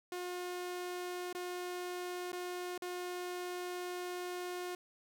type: tone with dropouts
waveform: sawtooth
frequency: 358.3 Hz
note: F4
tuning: 44 cents sharp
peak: -35 dBFS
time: 0.12-4.75 s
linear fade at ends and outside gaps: 2 ms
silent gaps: 1.328-1.349 / 2.319-2.329 / 2.778-2.821 s
effects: 12-bit